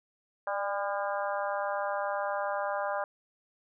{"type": "harmonic tone with a mistuned harmonic", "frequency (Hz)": 201.7, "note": "G3", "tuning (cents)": 50, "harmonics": [3, 4, 5, 6, 7, 8], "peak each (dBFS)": [-33, -35, -37, -39, -40, -41], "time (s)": [0.47, 3.04], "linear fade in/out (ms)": 2, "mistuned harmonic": 3, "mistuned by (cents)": -28, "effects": []}